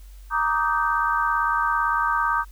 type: chord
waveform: sine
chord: Eb major seventh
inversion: second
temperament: just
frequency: 933.4 / 1166.7 / 1244.5 / 1555.6 Hz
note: Bb5 / D6 / Eb6 / G6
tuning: +2 / -12 / 0 / -14 cents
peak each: -25 dBFS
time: 0.3-2.45 s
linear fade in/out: 50 ms
effects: added 47 Hz sine -40 dBFS peak until 2.51 s + white hiss -57 dBFS RMS until 2.51 s